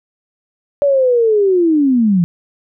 sine linear sweep, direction down, 578 to 164.81 Hz, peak -9 dBFS, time 0.82-2.24 s, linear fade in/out 0 ms, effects none

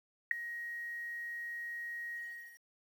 sine tone with ADSR envelope, 1885 Hz, A#6, 19 cents sharp, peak -21 dBFS, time 0.31-2.61 s, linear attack 3 ms, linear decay 6 ms, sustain -18 dB, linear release 450 ms, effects 10-bit

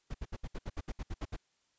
brown noise bursts, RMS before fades -37 dBFS, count 12, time 0.1-1.365 s, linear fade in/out 10 ms, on 44 ms, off 67 ms, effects white hiss -75 dBFS RMS until 1.78 s + resampled to 16000 Hz

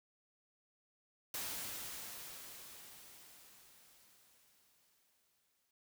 white noise with exponential decay, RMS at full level -41 dBFS, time 1.34-5.71 s, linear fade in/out 2 ms, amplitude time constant 950 ms, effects none

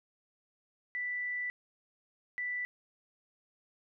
sine tone bursts at uneven times, 1975.5 Hz, B6, in tune, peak -33 dBFS, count 2, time 0.95-1.5 / 2.38-2.65 s, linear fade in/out 0 ms, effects none

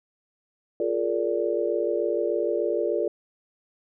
sine chord, Bb dominant seventh, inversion second, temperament just, 349.6 / 419.5 / 466.2 / 582.7 Hz, F4 / Ab4 / Bb4 / D5, +2 / +17 / 0 / -14 cents, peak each -28 dBFS, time 0.8-3.08 s, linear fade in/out 2 ms, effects none

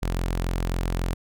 sawtooth tone, 43.65 Hz, F1, in tune, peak -20 dBFS, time 0.02-1.14 s, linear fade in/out 10 ms, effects none

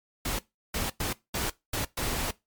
pink noise bursts at uneven times, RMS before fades -30 dBFS, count 6, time 0.25-0.39 / 0.74-0.9 / 1-1.13 / 1.34-1.5 / 1.73-1.85 / 1.97-2.31 s, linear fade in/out 5 ms, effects noise-tail reverb RT60 0.2 s tail -20 dB re dry + MP3 96 kbps

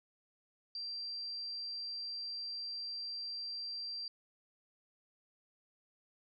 sine tone, 4714 Hz, D8, 6 cents sharp, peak -39 dBFS, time 0.75-4.08 s, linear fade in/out 2 ms, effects none

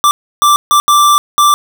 square tone bursts at uneven times, 1174.7 Hz, D6, in tune, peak -6 dBFS, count 5, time 0.04-0.11 / 0.42-0.56 / 0.71-0.8 / 0.88-1.18 / 1.38-1.54 s, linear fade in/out 0 ms, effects 8-bit

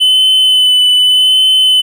triangle tone with vibrato, 3020 Hz, F#7, 35 cents sharp, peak -4 dBFS, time 0-1.82 s, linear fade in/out 20 ms, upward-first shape sine, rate 0.84 Hz, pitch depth 17 cents each way, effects none

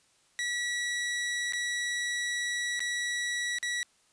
sawtooth tone with dropouts, 1937 Hz, B6, 34 cents flat, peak -26 dBFS, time 0.39-3.83 s, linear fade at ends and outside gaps 0 ms, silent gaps 1.524-1.534 / 2.794-2.804 / 3.585-3.628 s, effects white hiss -66 dBFS RMS until 4.12 s + resampled to 22050 Hz

